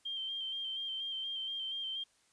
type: tone with vibrato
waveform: sine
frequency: 3159 Hz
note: G7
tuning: 13 cents sharp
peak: -36 dBFS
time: 0.05-2.04 s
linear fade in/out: 10 ms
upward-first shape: square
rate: 4.2 Hz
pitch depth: 22 cents each way
effects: white hiss -70 dBFS RMS until 2.32 s + resampled to 22050 Hz